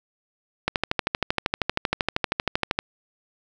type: click train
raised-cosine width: 0.3 ms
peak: -5 dBFS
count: 28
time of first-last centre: 0.68-2.789 s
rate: 12.8 Hz
effects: none

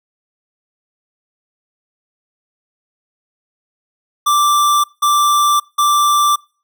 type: tone bursts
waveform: square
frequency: 1174.7 Hz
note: D6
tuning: in tune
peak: -11 dBFS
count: 3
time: 4.26-6.36 s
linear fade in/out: 10 ms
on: 580 ms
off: 180 ms
effects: noise-tail reverb RT60 0.4 s tail -26 dB re dry

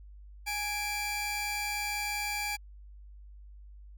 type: tone pair together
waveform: sawtooth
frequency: 830.6 / 2346 Hz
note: G#5 / D7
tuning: 0 / -2 cents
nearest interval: octave + tritone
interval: 1798 cents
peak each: -32 / -30 dBFS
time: 0.46-2.57 s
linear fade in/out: 20 ms
effects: added 50 Hz sine -47 dBFS peak until 3.97 s

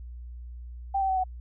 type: tone with pitch steps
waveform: sine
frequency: 784 / 771 / 758.2 / 745.6 Hz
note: G5 / G5 / F#5 / F#5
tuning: 0 / -29 / +42 / +13 cents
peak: -23 dBFS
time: 0.94-1.24 s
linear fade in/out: 10 ms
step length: 75 ms
effects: added 60 Hz sine -38 dBFS peak until 1.4 s

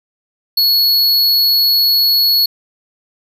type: tone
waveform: square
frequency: 4366 Hz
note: C#8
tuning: 27 cents flat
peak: -10 dBFS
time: 0.57-2.46 s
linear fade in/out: 5 ms
effects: none

